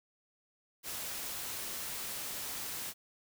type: noise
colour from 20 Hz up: white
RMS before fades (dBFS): -40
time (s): 0.83-2.94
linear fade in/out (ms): 50
effects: none